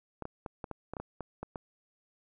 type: clicks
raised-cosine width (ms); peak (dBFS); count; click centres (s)
1; -24; 11; 0.223 / 0.254 / 0.462 / 0.642 / 0.713 / 0.936 / 0.968 / 1 / 1.207 / 1.43 / 1.558
effects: none